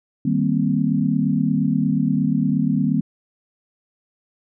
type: chord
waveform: sine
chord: C minor seventh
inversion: first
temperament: equal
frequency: 155.56 / 196 / 233.1 / 261.6 Hz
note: Eb3 / G3 / Bb3 / C4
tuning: 0 / 0 / 0 / 0 cents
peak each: -22 dBFS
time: 0.25-3.01 s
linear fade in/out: 5 ms
effects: none